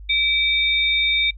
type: tone pair together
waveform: sine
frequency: 2312 / 3670 Hz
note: D7 / A#7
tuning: -28 / -28 cents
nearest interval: minor sixth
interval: 800 cents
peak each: -19 dBFS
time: 0.09-1.31 s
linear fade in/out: 10 ms
effects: noise-tail reverb RT60 0.1 s tail -24 dB re dry + added 50 Hz sine -35 dBFS peak until 1.37 s